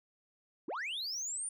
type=linear sweep; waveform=sine; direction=up; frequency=238.9 to 9397 Hz; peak=-33 dBFS; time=0.68-1.49 s; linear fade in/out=5 ms; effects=tanh soft clip ceiling -35 dBFS